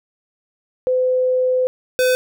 sine / square tone pair in turn, 509 / 507 Hz, C5 / B4, -48 / +45 cents, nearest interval unison, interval 7 cents, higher first, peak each -14 / -14 dBFS, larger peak neither, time 0.87-1.67 / 1.99-2.15 s, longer first, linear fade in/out 0 ms, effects none

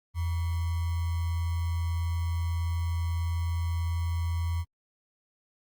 sine tone with sample-and-hold, 84.2 Hz, E2, 37 cents sharp, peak -26 dBFS, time 0.14-4.65 s, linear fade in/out 50 ms, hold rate 1050 Hz, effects Opus 24 kbps

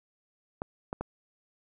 clicks, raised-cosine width 1 ms, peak -19 dBFS, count 3, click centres 0.619 / 0.929 / 1.01 s, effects none

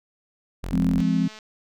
sawtooth tone, 44.16 Hz, F1, 20 cents sharp, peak -25 dBFS, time 0.63-1.02 s, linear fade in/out 10 ms
sine chord, F minor, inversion none, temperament equal with one note detuned, 171.61 / 207.7 / 261.6 Hz, F3 / Ab3 / C4, -30 / 0 / 0 cents, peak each -22 / -24 / -23 dBFS, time 0.72-1.28 s, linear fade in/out 10 ms
click train, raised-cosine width 0.2 ms, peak -26 dBFS, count 87, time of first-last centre 0.99-1.388 s, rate 216 Hz
effects none

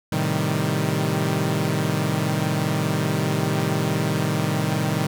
sawtooth chord, A half-diminished seventh, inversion none, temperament equal, 110 / 130.81 / 155.56 / 196 Hz, A2 / C3 / Eb3 / G3, 0 / 0 / 0 / 0 cents, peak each -24 / -23 / -20 / -23 dBFS, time 0.12-5.07 s, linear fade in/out 5 ms, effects none

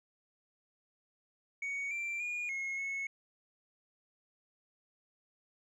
sine tone with pitch steps, 2236 / 2355 / 2436 / 2165 / 2192 Hz, C#7 / D7 / D#7 / C#7 / C#7, +14 / +4 / -37 / -41 / -20 cents, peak -32 dBFS, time 1.62-3.07 s, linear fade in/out 5 ms, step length 290 ms, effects tanh soft clip ceiling -34 dBFS

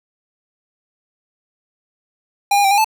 square tone with pitch steps, 807 / 812 / 781 / 812 / 874 Hz, G#5 / G#5 / G5 / G#5 / A5, -50 / -39 / -7 / -39 / -12 cents, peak -12 dBFS, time 2.51-2.845 s, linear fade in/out 5 ms, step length 67 ms, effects none

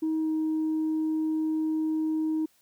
sine tone with pitch glide, 316.5 to 314.3 Hz, D#4 to D#4, +30 to +18 cents, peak -23 dBFS, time 0.02-2.46 s, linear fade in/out 10 ms, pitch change -12 cents, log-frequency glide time 0.2-0.3 s, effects tanh soft clip ceiling -22 dBFS + white hiss -65 dBFS RMS until 2.61 s

